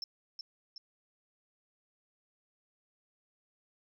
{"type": "tone with echo", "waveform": "sine", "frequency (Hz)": 5340, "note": "E8", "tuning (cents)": 22, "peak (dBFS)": -34, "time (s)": [0.02, 0.04], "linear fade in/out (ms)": 2, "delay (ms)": 370, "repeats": 2, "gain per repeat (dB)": -5, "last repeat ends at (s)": 0.78, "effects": ["tanh soft clip ceiling -35 dBFS"]}